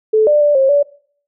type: tone with pitch steps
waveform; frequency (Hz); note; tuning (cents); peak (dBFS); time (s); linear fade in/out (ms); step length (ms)
sine; 435 / 594 / 587 / 536 / 575; A4 / D5 / D5 / C5 / D5; -20 / +20 / -1 / +42 / -37; -8; 0.13-0.83; 10; 140
effects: noise-tail reverb RT60 0.5 s tail -20 dB re dry